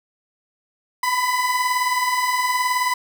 30% pulse beating tone pair, 985 / 1004 Hz, B5 / B5, -5 / +28 cents, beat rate 19 Hz, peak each -22 / -17 dBFS, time 1.03-2.94 s, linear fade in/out 5 ms, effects none

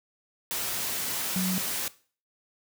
sine tone in noise, 185 Hz, F#3, in tune, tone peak -25 dBFS, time 1.36-1.58 s, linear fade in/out 0 ms, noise white, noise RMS -31 dBFS, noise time 0.51-1.88 s, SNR +3 dB, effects noise-tail reverb RT60 0.4 s tail -18 dB re dry + high-pass 80 Hz 12 dB/octave

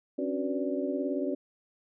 sine tone cluster, 271.4 / 289.5 / 370.1 / 495.4 / 580 Hz, C#4 / D4 / F#4 / B4 / D5, -36 / -25 / 0 / +5 / -22 cents, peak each -32 / -36 / -34 / -39 / -35 dBFS, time 0.18-1.35 s, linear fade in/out 10 ms, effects none

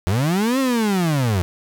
35% pulse linear two-way sweep, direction up then down, 83.6 to 273.1 to 83.6 Hz, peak -15 dBFS, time 0.07-1.42 s, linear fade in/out 0 ms, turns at 0.59 s, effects none

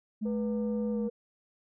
sine tone, 214.2 Hz, A3, 46 cents flat, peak -28 dBFS, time 0.21-1.09 s, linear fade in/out 20 ms
sine tone with pitch glide, 488.4 to 477 Hz, B4 to A#4, -19 to +40 cents, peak -32 dBFS, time 0.25-1.1 s, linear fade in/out 10 ms, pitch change -41 cents, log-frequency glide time 0.92-0.98 s
effects tanh soft clip ceiling -24 dBFS

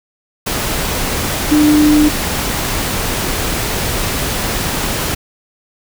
sine tone in noise, 300 Hz, D4, 37 cents sharp, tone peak -7 dBFS, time 1.51-2.09 s, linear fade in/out 10 ms, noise pink, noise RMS -18 dBFS, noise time 0.46-5.15 s, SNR +8 dB, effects none

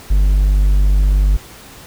triangle tone, 49.3 Hz, G1, 11 cents sharp, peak -7 dBFS, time 0.1-1.37 s, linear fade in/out 10 ms, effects pink hiss -38 dBFS RMS until 1.86 s

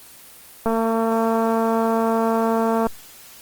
click train, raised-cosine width 1 ms, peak -8 dBFS, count 500, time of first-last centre 0.66-2.868 s, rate 226 Hz, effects white hiss -44 dBFS RMS until 3.41 s + Opus 24 kbps

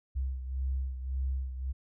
sine beating tone pair, 65.41 / 67.21 Hz, C2 / C2, 0 / +47 cents, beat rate 1.8 Hz, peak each -31 / -38 dBFS, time 0.15-1.73 s, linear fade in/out 20 ms, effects none

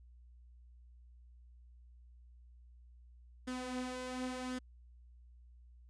sawtooth tone with flanger, 253.5 Hz, B3, 45 cents sharp, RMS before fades -41 dBFS, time 3.47-4.59 s, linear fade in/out 10 ms, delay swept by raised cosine 0.59 to 5.99 ms, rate 0.92 Hz, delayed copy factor +0.5, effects added 60 Hz sine -56 dBFS peak until 5.89 s + resampled to 22050 Hz

